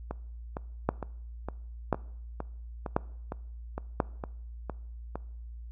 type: two click trains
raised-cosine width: 1 ms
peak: -20 / -10 dBFS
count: 12 / 4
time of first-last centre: 0.11-5.156 / 0.89-4.002 s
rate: 2.18 / 0.964 Hz
effects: noise-tail reverb RT60 0.7 s tail -22 dB re dry + added 58 Hz sine -40 dBFS peak until 5.71 s